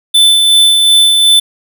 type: tone with tremolo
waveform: square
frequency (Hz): 3520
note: A7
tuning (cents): 0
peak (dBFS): -4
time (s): 0.14-1.4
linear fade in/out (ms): 10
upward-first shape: sine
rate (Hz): 2.7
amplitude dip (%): 30
effects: none